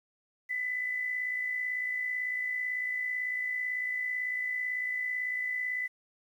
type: tone with amplitude modulation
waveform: sine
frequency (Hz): 2000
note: B6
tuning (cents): +21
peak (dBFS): -28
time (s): 0.49-5.88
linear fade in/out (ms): 20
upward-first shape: sine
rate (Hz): 58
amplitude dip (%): 45
effects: 10-bit